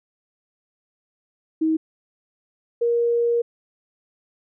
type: tone pair in turn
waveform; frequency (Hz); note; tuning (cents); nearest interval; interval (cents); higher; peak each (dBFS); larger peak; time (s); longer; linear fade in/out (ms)
sine; 317.8 / 471.4; D#4 / A#4; +37 / +19; perfect fifth; 682; second; -17; neither; 1.61-1.77 / 2.81-3.42; second; 10
effects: none